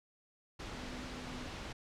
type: tone in noise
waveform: sine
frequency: 250.1 Hz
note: B3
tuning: 22 cents sharp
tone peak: -48 dBFS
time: 0.74-1.49 s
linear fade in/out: 10 ms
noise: pink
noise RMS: -44 dBFS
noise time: 0.59-1.73 s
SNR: -7 dB
effects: low-pass 5000 Hz 12 dB/octave